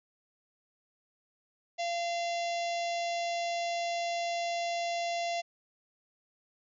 harmonic tone, 687 Hz, F5, 29 cents flat, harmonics 1 / 3 / 4 / 5 / 6 / 7 / 8 / 9 / 10, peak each -31 / -41 / -43 / -45 / -47 / -48 / -49 / -50 / -51 dBFS, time 1.78-5.42 s, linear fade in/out 20 ms, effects none

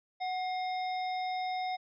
harmonic tone with a mistuned harmonic, 740 Hz, F#5, in tune, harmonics 1 / 3 / 5 / 7, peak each -32 / -42 / -46 / -49 dBFS, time 0.2-1.77 s, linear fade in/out 20 ms, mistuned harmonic 3, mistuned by -78 cents, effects none

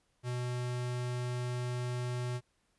square tone, 123.47 Hz, B2, in tune, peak -34 dBFS, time 0.23-2.41 s, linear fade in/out 50 ms, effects pink hiss -75 dBFS RMS until 2.78 s + resampled to 24000 Hz

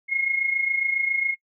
sine tone with amplitude modulation, 2156 Hz, C#7, 49 cents flat, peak -18 dBFS, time 0.08-1.36 s, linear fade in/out 50 ms, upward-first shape sine, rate 27.3 Hz, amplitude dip 65%, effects noise-tail reverb RT60 0.1 s tail -25 dB re dry

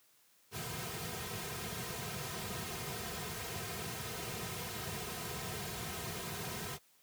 pink noise with comb filter, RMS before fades -41 dBFS, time 0.51-6.79 s, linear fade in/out 50 ms, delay 3.5 ms, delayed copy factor -0.95, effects white hiss -68 dBFS RMS until 7.02 s + high-pass 80 Hz 12 dB/octave

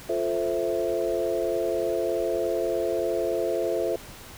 sine chord, F major seventh, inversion none, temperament equal, 349.2 / 440 / 523.3 / 659.3 Hz, F4 / A4 / C5 / E5, 0 / 0 / 0 / 0 cents, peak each -29 dBFS, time 0.09-3.96 s, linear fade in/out 5 ms, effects pink hiss -44 dBFS RMS until 4.37 s

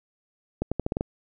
accelerating click train, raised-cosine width 2 ms, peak -12 dBFS, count 7, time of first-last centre 0.62-1.009 s, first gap 96 ms, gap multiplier 0.84, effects none

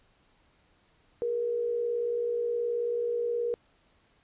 sine tone pair together, 416.5 / 475.2 Hz, G#4 / A#4, +5 / +33 cents, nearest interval major second, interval 228 cents, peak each -37 / -27 dBFS, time 1.22-3.54 s, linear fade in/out 0 ms, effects pink hiss -66 dBFS RMS until 4.23 s + resampled to 8000 Hz

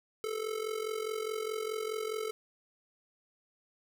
square tone with amplitude modulation, 437.3 Hz, A4, 11 cents flat, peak -31 dBFS, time 0.24-2.31 s, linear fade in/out 0 ms, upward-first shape sine, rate 44.8 Hz, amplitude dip 75%, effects none

